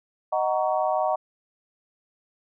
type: chord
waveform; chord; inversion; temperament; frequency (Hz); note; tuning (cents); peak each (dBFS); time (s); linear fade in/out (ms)
sine; D# minor seventh; none; just; 622.3 / 746.7 / 933.4 / 1120.1; D#5 / F#5 / A#5 / C#6; 0 / +16 / +2 / +18; -25 / -25 / -29 / -31; 0.32-1.16; 10
effects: none